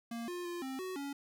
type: tone with pitch steps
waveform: square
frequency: 232.6 / 354.1 / 348.4 / 264.3 / 372.3 / 280.8 Hz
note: A#3 / F4 / F4 / C4 / F#4 / C#4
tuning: -4 / +24 / -4 / +18 / +11 / +22 cents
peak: -39 dBFS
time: 0.11-1.13 s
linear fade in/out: 5 ms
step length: 170 ms
effects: none